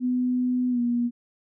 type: tone with pitch glide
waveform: sine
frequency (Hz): 250 to 239.8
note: B3 to A#3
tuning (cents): +21 to +49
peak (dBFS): -21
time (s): 0-1.11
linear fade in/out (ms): 50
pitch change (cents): -72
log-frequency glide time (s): 0.7-0.8
effects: none